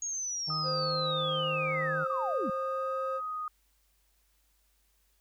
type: linear sweep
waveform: sine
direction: down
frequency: 6645 to 172.1 Hz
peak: -32 dBFS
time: 0.02-2.5 s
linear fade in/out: 2 ms
type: harmonic tone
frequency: 155.56 Hz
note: D#3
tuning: in tune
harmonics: 1 / 2 / 3 / 4 / 5 / 6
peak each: -36 / -52 / -54 / -54 / -51 / -57 dBFS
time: 0.47-2.05 s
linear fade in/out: 20 ms
type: tone with vibrato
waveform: sine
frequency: 1244.5 Hz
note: D#6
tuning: in tune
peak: -33 dBFS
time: 0.5-3.48 s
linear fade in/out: 2 ms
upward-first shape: sine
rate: 0.87 Hz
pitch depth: 17 cents each way
type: tone with pitch glide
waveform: triangle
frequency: 520 to 530.3 Hz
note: C5 to C5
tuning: -11 to +23 cents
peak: -31 dBFS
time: 0.63-3.21 s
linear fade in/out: 50 ms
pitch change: +34 cents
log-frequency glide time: 1.12-2.48 s
effects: added 50 Hz sine -70 dBFS peak until 5.2 s + white hiss -72 dBFS RMS until 5.2 s